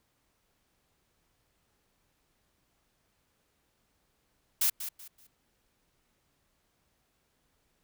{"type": "noise with echo", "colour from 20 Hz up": "blue", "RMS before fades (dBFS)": -26, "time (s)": [4.61, 4.7], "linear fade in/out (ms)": 5, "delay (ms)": 190, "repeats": 3, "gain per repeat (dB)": -11, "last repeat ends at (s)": 5.27, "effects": ["pink hiss -74 dBFS RMS until 7.83 s"]}